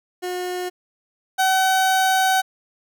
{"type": "tone pair in turn", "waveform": "30% pulse", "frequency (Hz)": [361.3, 758.3], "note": ["F#4", "F#5"], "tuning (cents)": [-41, 42], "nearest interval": "octave + minor second", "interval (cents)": 1283, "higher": "second", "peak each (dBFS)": [-22, -13], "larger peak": "second", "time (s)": [[0.22, 0.7], [1.38, 2.42]], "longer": "second", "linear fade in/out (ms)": 20, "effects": []}